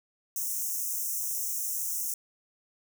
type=high-pass noise; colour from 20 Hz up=white; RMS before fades=-32 dBFS; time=0.36-2.14 s; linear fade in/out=2 ms; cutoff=5600 Hz; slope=96 dB/octave; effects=none